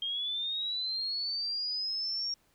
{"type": "linear sweep", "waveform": "sine", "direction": "up", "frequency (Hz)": [3200, 5588], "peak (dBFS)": -31, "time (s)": [0.02, 2.34], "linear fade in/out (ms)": 2, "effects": ["pink hiss -69 dBFS RMS until 2.54 s"]}